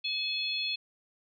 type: harmonic tone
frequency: 854 Hz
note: G#5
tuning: 48 cents sharp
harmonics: 3 / 4 / 5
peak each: -34 / -34 / -34 dBFS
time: 0.04-0.76 s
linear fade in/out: 10 ms
effects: none